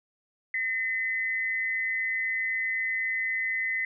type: tone pair together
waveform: sine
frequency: 1824.5 / 2032 Hz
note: A#6 / B6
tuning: -38 / +49 cents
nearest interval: major second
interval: 187 cents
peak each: -33 / -27 dBFS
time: 0.54-3.85 s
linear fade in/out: 2 ms
effects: none